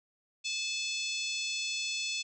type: harmonic tone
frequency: 866 Hz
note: A5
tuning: 28 cents flat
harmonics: 3 / 4 / 5 / 6 / 7 / 8 / 9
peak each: -36 / -38 / -40 / -42 / -43 / -44 / -45 dBFS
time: 0.44-2.23 s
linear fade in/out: 20 ms
effects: none